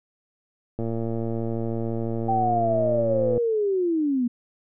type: click train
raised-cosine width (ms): 2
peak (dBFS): -16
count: 296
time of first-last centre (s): 0.79-3.378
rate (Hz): 114
type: linear sweep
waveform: sine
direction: down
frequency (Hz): 784 to 233.1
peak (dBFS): -20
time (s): 2.28-4.28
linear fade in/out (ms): 10
effects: none